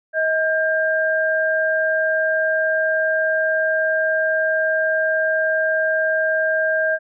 sine tone pair together, 634 / 1597.6 Hz, D#5 / G6, +32 / +32 cents, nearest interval octave + major third, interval 1600 cents, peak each -19 dBFS, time 0.13-6.99 s, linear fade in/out 50 ms, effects none

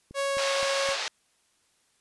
click train, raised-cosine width 3 ms, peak -32 dBFS, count 4, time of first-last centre 0.11-0.889 s, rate 3.85 Hz
sawtooth tone with pitch glide, 554.4 to 550.3 Hz, C#5 to C#5, 0 to -13 cents, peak -22 dBFS, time 0.14-0.97 s, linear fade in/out 50 ms, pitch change -13 cents, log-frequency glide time 0.25-0.44 s
white band-pass noise, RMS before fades -32 dBFS, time 0.38-1.08 s, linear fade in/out 0 ms, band 500 to 5300 Hz, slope 24 dB/octave
effects white hiss -68 dBFS RMS until 2 s + resampled to 24000 Hz

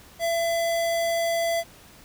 square tone, 672 Hz, E5, 33 cents sharp, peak -23 dBFS, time 0.19-1.64 s, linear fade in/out 50 ms, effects pink hiss -50 dBFS RMS until 2.04 s

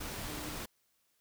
sine tone in noise, 300.1 Hz, D4, 38 cents sharp, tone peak -47 dBFS, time 0.27-0.56 s, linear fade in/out 10 ms, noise pink, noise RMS -41 dBFS, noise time 0-0.66 s, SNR -9 dB, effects white hiss -75 dBFS RMS until 1.2 s

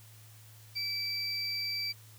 triangle tone pair together, 2311 / 4680 Hz, D7 / D8, -28 / -7 cents, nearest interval octave, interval 1221 cents, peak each -37 / -32 dBFS, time 0.75-1.93 s, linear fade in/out 20 ms, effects added 109 Hz sine -53 dBFS peak until 2.18 s + white hiss -58 dBFS RMS until 2.18 s

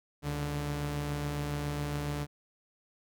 sawtooth tone pair together, 69.4 / 146 Hz, C#2 / D3, +3 / -10 cents, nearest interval octave + minor second, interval 1287 cents, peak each -35 / -29 dBFS, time 0.22-2.27 s, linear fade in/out 50 ms, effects none

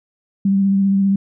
sine tone with vibrato, 196 Hz, G3, in tune, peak -12 dBFS, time 0.45-1.16 s, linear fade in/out 5 ms, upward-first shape triangle, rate 15 Hz, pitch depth 24 cents each way, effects none

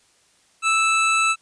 square tone pair together, 1317.1 / 2629 Hz, E6 / E7, -2 / -5 cents, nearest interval octave, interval 1197 cents, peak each -20 dBFS, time 0.62-1.36 s, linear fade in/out 50 ms, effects white hiss -59 dBFS RMS until 1.41 s + resampled to 22050 Hz

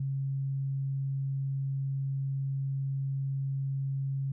sine tone, 136.3 Hz, C#3, 29 cents flat, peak -29 dBFS, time 0-4.32 s, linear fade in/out 5 ms, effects none

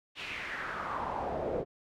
brown noise with band-pass filter sweep, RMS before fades -36 dBFS, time 0.15-1.65 s, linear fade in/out 50 ms, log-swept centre 3000 to 450 Hz, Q 3.1, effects none

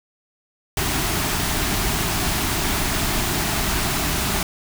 pink band-stop noise, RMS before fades -22 dBFS, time 0.77-4.43 s, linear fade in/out 2 ms, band 430 to 600 Hz, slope 96 dB/octave, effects none

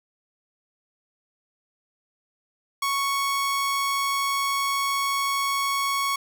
sawtooth tone, 1108.7 Hz, C#6, in tune, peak -19 dBFS, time 2.82-6.16 s, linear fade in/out 5 ms, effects none

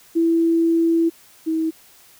sine tone pair in turn, 331.6 / 321 Hz, E4 / E4, +10 / -46 cents, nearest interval minor second, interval 56 cents, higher first, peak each -14 / -18 dBFS, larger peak first, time 0.15-1.1 / 1.46-1.71 s, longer first, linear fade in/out 20 ms, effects white hiss -50 dBFS RMS until 2.19 s

